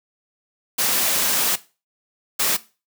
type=noise bursts at uneven times; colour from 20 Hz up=white; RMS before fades=-20 dBFS; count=2; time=0.78-1.56 / 2.39-2.57 s; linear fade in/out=10 ms; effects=noise-tail reverb RT60 0.3 s tail -17 dB re dry + high-pass 150 Hz 12 dB/octave